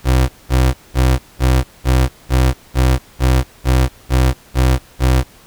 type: tone bursts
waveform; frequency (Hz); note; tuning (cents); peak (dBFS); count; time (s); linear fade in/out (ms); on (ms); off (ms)
30% pulse; 64; C2; -38; -7; 12; 0.04-5.24; 50; 250; 200
effects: pink hiss -45 dBFS RMS until 5.46 s